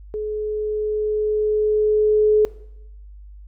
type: tone with level ramp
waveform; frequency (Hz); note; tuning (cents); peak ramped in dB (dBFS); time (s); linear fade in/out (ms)
sine; 425.7; G#4; +43; -23 to -11; 0.14-2.45; 0
effects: noise-tail reverb RT60 0.8 s tail -20 dB re dry + added 50 Hz sine -38 dBFS peak until 3.47 s